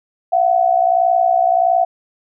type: tone pair together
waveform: sine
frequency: 682 / 743.5 Hz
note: F5 / F#5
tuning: -41 / +8 cents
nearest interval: minor second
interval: 149 cents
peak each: -14 dBFS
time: 0.32-1.85 s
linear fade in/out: 10 ms
effects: none